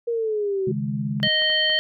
sine exponential sweep, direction down, 475.1 to 368.5 Hz, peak -21 dBFS, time 0.07-0.72 s, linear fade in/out 10 ms
sine chord, C# suspended second, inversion none, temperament equal with one note detuned, 137.63 / 155.56 / 207.7 Hz, C#3 / D#3 / G#3, -12 / 0 / 0 cents, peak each -27 / -30 / -26 dBFS, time 0.67-1.28 s, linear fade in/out 5 ms
clicks, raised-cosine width 0.5 ms, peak -25 dBFS, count 4, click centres 1.201 / 1.42 / 1.501 / 1.7 s
harmonic tone, 622.3 Hz, D#5, in tune, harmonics 1 / 3 / 5 / 7, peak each -28 / -23 / -20 / -28 dBFS, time 1.23-1.79 s, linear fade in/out 0 ms
effects none

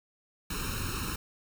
pink noise with comb filter, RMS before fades -34 dBFS, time 0.5-1.16 s, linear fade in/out 5 ms, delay 0.74 ms, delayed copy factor +1, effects none

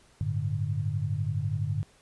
sine chord, G suspended second, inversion none, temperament equal, 98 / 110 / 146.83 Hz, G2 / A2 / D3, 0 / 0 / 0 cents, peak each -31 dBFS, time 0.21-1.83 s, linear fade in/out 0 ms, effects pink hiss -60 dBFS RMS until 2.01 s + resampled to 24000 Hz

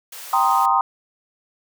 white high-pass noise, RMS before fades -36 dBFS, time 0.12-0.66 s, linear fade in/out 5 ms, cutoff 490 Hz, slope 24 dB/octave
sine chord, C minor seventh, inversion second, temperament equal with one note detuned, 784 / 932.3 / 1041.7 / 1244.5 Hz, G5 / Bb5 / C6 / Eb6, 0 / 0 / -8 / 0 cents, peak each -20 dBFS, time 0.33-0.81 s, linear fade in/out 2 ms
effects none

